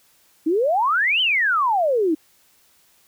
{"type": "exponential two-way sweep", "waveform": "sine", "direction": "up then down", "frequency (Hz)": [298.6, 3136, 298.6], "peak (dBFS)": -16, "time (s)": [0.46, 2.15], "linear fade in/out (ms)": 10, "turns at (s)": 1.21, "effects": ["white hiss -58 dBFS RMS until 3.07 s"]}